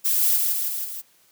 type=noise with echo; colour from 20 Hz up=violet; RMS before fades=-21 dBFS; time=0.04-0.38 s; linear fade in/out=20 ms; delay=160 ms; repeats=4; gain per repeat=-3 dB; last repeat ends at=1.02 s; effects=white hiss -59 dBFS RMS until 1.31 s + high-pass 80 Hz 12 dB/octave